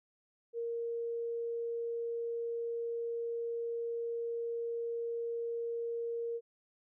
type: tone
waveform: sine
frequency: 466.2 Hz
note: A#4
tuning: in tune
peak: -34 dBFS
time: 0.53-6.41 s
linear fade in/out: 50 ms
effects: none